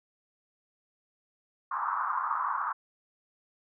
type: band-pass noise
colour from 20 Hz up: pink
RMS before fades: -31 dBFS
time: 1.71-2.73 s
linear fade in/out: 10 ms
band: 980 to 1300 Hz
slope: 48 dB/octave
effects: none